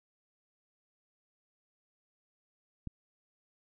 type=click; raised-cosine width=5 ms; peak=-26 dBFS; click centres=2.873 s; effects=none